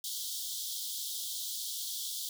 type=high-pass noise; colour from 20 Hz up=pink; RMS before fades=-38 dBFS; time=0.04-2.29 s; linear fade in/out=2 ms; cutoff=3200 Hz; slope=96 dB/octave; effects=none